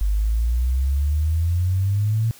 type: exponential sweep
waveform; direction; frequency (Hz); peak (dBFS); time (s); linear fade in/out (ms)
sine; up; 48.9 to 115.2; -17; 0.01-2.31; 0
effects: white hiss -47 dBFS RMS until 2.39 s